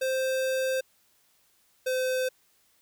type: tone pair in turn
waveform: square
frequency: 523.3 / 514 Hz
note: C5 / C5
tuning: 0 / -31 cents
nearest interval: unison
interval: 31 cents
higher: first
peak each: -26 dBFS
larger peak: neither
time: 0.01-0.81 / 1.86-2.29 s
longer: first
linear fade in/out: 10 ms
effects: white hiss -66 dBFS RMS until 2.81 s